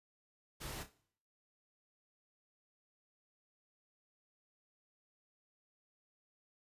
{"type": "noise with echo", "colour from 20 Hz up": "pink", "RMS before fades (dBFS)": -45, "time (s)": [0.6, 0.84], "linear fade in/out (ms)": 20, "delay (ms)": 30, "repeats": 3, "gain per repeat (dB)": -10, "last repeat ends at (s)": 0.93, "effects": ["noise-tail reverb RT60 0.6 s tail -19 dB re dry", "resampled to 32000 Hz"]}